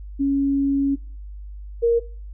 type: tone pair in turn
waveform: sine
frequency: 277.2 / 467.5 Hz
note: C#4 / A#4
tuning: 0 / +5 cents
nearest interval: major sixth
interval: 905 cents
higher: second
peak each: -17 / -14 dBFS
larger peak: second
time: 0.19-0.96 / 1.82-2 s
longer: first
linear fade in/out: 20 ms
effects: noise-tail reverb RT60 0.4 s tail -21 dB re dry + added 50 Hz sine -33 dBFS peak until 2.33 s